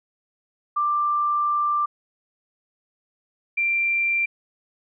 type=tone pair in turn; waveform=sine; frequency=1182 / 2364 Hz; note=D6 / D7; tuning=+11 / +11 cents; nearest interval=octave; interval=1200 cents; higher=second; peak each=-19 dBFS; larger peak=neither; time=0.76-1.86 / 3.57-4.26 s; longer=first; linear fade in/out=10 ms; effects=none